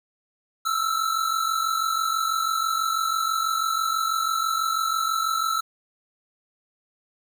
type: tone pair together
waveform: square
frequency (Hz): 1307 / 1353.1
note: E6 / E6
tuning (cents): -15 / +45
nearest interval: minor second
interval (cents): 60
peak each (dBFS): -25 / -27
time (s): 0.65-5.61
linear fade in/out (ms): 10
effects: 9-bit